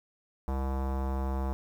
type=tone with low-pass filter; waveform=square; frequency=66.6 Hz; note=C2; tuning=31 cents sharp; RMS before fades=-31 dBFS; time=0.48-1.53 s; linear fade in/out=0 ms; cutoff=950 Hz; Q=2.3; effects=9-bit